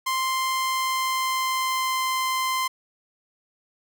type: tone with pitch glide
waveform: sawtooth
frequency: 1046.5 to 1039.3 Hz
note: C6 to C6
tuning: 0 to -12 cents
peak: -19 dBFS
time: 0.06-2.68 s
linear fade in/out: 10 ms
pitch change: -12 cents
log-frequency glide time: 0.52-2.02 s
effects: none